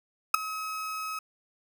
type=tone with ADSR envelope; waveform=35% pulse; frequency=1278 Hz; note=D#6; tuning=46 cents sharp; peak=-11 dBFS; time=0.34-1.19 s; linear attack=5 ms; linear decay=6 ms; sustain=-20 dB; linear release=4 ms; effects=none